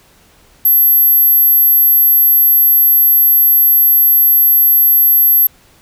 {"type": "tone", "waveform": "sine", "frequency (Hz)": 12220, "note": "G9", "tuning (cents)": -45, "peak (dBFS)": -6, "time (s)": [0.65, 5.47], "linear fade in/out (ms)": 5, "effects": ["pink hiss -48 dBFS RMS until 5.81 s"]}